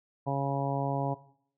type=harmonic tone; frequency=138.59 Hz; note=C#3; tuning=in tune; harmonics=1 / 2 / 3 / 4 / 5 / 6 / 7; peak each=-31 / -36 / -39 / -36 / -35 / -37 / -37 dBFS; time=0.26-1.15 s; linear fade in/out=20 ms; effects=noise-tail reverb RT60 0.6 s tail -17 dB re dry